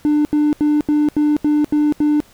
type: tone bursts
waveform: triangle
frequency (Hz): 298.1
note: D4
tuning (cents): +26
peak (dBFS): -9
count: 8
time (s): 0.05-2.203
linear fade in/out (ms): 0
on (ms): 200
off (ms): 79
effects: tanh soft clip ceiling -6 dBFS + pink hiss -49 dBFS RMS until 2.33 s

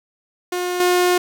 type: tone with level steps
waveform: sawtooth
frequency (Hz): 358.4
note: F4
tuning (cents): +45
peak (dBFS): -17 / -10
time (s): 0.52-1.18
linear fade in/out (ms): 5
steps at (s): 0.8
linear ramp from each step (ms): 2
effects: 7-bit

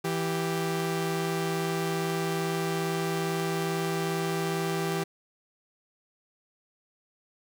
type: tone pair together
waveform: sawtooth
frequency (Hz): 164.81 / 392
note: E3 / G4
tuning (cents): 0 / 0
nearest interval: octave + minor third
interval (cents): 1500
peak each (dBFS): -26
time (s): 0.04-5.04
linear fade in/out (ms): 10
effects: none

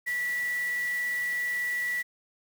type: tone in noise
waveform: sine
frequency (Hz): 1953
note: B6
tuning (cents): -20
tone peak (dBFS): -27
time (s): 0.06-2.03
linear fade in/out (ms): 20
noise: white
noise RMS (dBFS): -44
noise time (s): 0.06-2.03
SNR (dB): +14
effects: none

